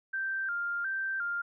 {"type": "tone with vibrato", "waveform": "sine", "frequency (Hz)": 1480, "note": "F#6", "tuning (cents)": 0, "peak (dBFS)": -30, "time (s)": [0.13, 1.42], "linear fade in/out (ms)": 10, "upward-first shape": "square", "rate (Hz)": 1.4, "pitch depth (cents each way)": 96, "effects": []}